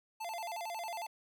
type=tone with vibrato; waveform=square; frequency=780 Hz; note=G5; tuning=9 cents flat; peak=-39 dBFS; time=0.2-1.07 s; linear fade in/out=10 ms; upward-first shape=square; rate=11 Hz; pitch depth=210 cents each way; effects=none